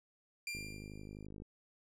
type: tone with exponential decay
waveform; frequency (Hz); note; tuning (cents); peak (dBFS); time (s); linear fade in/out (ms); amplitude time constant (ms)
sawtooth; 2384; D7; +25; -34; 0.47-1.26; 2; 170
type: click train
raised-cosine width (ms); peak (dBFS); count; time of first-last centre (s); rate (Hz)
3; -36; 46; 0.55-1.42; 51.7
effects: low-pass 11000 Hz 12 dB/octave